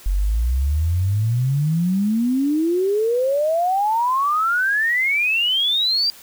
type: exponential sweep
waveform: sine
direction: up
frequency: 44.04 to 4778 Hz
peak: -16 dBFS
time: 0.06-6.1 s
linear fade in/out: 0 ms
effects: white hiss -44 dBFS RMS until 6.22 s